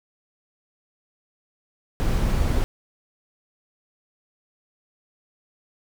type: noise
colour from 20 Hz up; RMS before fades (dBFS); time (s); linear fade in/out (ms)
brown; -21; 2-2.64; 0
effects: none